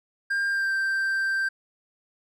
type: tone with pitch glide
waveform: triangle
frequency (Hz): 1600 to 1569.8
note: G6 to G6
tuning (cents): +35 to +2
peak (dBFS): -21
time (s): 0.3-1.49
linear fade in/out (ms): 10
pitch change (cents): -33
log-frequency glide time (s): 0.49-0.72
effects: none